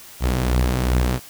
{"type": "beating tone pair", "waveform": "sawtooth", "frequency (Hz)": [62, 64.6], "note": ["B1", "C2"], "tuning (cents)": [7, -21], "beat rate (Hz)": 2.6, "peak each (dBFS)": [-14, -20], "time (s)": [0.2, 1.2], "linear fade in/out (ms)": 50, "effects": ["white hiss -42 dBFS RMS until 1.29 s"]}